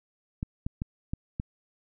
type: clicks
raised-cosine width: 5 ms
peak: -18 dBFS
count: 5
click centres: 0.429 / 0.665 / 0.819 / 1.135 / 1.399 s
effects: none